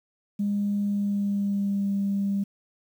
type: tone with pitch glide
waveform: sine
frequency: 203.5 to 198.85 Hz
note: G#3 to G3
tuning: -35 to +25 cents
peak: -22 dBFS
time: 0.39-2.44 s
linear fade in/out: 10 ms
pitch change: -40 cents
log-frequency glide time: 0.8-1.88 s
effects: tanh soft clip ceiling -18 dBFS + 9-bit